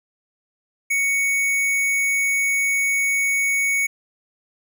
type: tone with hard clipping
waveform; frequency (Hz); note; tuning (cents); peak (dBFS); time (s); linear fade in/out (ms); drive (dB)
sine; 2226; C#7; +7; -19; 0.9-3.87; 10; 16
effects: none